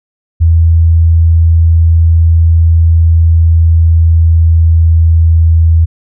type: tone with pitch glide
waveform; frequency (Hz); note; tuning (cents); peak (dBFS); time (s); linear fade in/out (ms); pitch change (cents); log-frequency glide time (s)
sine; 82.41 to 81.79; E2 to E2; 0 to -13; -3; 0.4-5.86; 20; -13; 2.83-5.68
effects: none